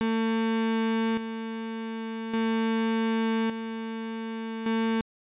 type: tone with tremolo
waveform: 35% pulse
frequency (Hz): 224.8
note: A3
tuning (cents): +37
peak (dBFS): -22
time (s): 0.01-5.01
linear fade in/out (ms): 0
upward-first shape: square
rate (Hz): 0.43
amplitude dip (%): 60
effects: resampled to 8000 Hz